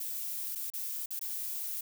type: noise with dropouts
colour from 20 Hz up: violet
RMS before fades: -37 dBFS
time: 0-1.81 s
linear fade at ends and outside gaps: 5 ms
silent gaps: 0.552-0.556 / 0.702-0.736 / 1.06-1.106 / 1.193-1.212 s
effects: none